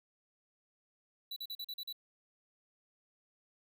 square tone bursts, 3951 Hz, B7, in tune, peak -40 dBFS, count 7, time 1.31-1.927 s, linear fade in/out 5 ms, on 53 ms, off 41 ms, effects none

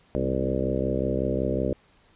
harmonic tone with a mistuned harmonic, 65.41 Hz, C2, in tune, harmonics 1 / 2 / 3 / 4 / 5 / 6 / 7 / 8 / 9, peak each -32 / -32 / -32 / -32 / -32 / -32 / -32 / -32 / -32 dBFS, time 0.15-1.73 s, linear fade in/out 0 ms, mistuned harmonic 3, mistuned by +41 cents, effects pink hiss -60 dBFS RMS until 2.15 s + resampled to 8000 Hz

